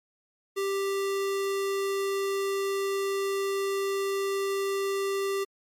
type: tone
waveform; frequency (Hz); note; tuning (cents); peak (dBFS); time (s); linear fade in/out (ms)
square; 393.2; G4; +5; -27; 0.56-5.45; 20
effects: MP3 64 kbps